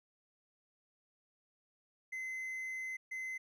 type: tone bursts at uneven times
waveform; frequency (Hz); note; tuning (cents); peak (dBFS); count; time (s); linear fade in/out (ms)
triangle; 2052; C7; -34; -37; 2; 2.12-2.97 / 3.11-3.38; 10
effects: none